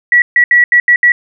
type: tone bursts at uneven times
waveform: sine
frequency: 1936 Hz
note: B6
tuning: 35 cents flat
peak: -4 dBFS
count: 6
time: 0.12-0.22 / 0.36-0.44 / 0.51-0.64 / 0.72-0.8 / 0.88-0.96 / 1.03-1.12 s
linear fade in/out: 2 ms
effects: none